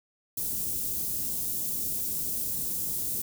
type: band-stop noise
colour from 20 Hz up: white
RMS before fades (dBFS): -31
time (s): 0.37-3.22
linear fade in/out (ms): 5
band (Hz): 290 to 9300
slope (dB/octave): 12
effects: none